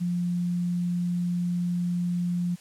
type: tone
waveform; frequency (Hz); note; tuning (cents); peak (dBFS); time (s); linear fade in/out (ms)
sine; 175.8; F3; +12; -24; 0-2.56; 20
effects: white hiss -53 dBFS RMS until 2.6 s + low-pass 10000 Hz 12 dB/octave